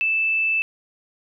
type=tone; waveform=sine; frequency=2637 Hz; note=E7; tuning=in tune; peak=-18 dBFS; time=0.01-0.62 s; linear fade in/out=0 ms; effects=none